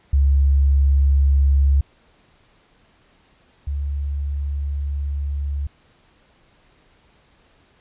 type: tone pair in turn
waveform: sine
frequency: 69.3 / 71 Hz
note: C#2 / C#2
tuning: 0 / +42 cents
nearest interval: unison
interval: 42 cents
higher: second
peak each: -12 / -21 dBFS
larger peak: first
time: 0.13-1.81 / 3.67-5.67 s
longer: second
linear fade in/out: 5 ms
effects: pink hiss -57 dBFS RMS until 7.8 s + resampled to 8000 Hz